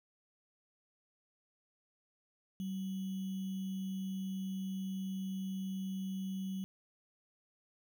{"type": "tone with sample-and-hold", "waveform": "sine", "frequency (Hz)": 190.7, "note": "G3", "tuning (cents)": -47, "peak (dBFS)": -36, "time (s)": [2.6, 6.64], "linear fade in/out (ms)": 0, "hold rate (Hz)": 3150, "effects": []}